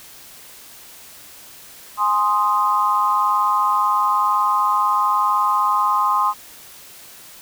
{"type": "chord", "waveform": "sine", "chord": "Ab major", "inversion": "none", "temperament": "equal", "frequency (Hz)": [830.6, 1046.5, 1244.5], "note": ["Ab5", "C6", "Eb6"], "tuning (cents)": [0, 0, 0], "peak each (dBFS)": [-23, -17, -20], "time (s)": [1.97, 6.34], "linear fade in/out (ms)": 50, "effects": ["white hiss -42 dBFS RMS until 7.41 s"]}